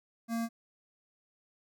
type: tone with notch filter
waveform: square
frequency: 230 Hz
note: A#3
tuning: 23 cents flat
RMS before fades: -33 dBFS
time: 0.28-0.49 s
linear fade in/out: 50 ms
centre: 3100 Hz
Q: 1.5
effects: none